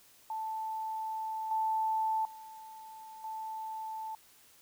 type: tone with level steps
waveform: sine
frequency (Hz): 880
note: A5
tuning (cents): 0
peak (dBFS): -34 / -28 / -46 / -37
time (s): 0.3-4.15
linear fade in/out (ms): 2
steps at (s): 1.51 / 2.25 / 3.24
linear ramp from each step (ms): 2
effects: white hiss -61 dBFS RMS until 4.61 s